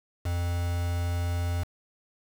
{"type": "tone with quantisation", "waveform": "triangle", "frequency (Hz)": 87, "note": "F2", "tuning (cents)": -6, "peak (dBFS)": -24, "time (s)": [0.25, 1.64], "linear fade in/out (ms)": 10, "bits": 6, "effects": []}